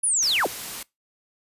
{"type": "linear sweep", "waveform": "sine", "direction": "down", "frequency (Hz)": [10548, 155.56], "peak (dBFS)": -19, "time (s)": [0.03, 0.47], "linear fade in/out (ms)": 10}
{"type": "noise", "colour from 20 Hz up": "white", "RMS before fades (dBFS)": -34, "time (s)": [0.22, 0.83], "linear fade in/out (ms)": 5}
{"effects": ["noise-tail reverb RT60 0.2 s tail -23 dB re dry", "resampled to 32000 Hz"]}